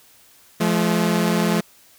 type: tone pair together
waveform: sawtooth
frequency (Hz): 172.9 / 214.1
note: F3 / A3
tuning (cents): -17 / -47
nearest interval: major third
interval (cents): 370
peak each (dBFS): -16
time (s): 0.6-1.61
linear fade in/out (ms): 10
effects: white hiss -52 dBFS RMS until 1.98 s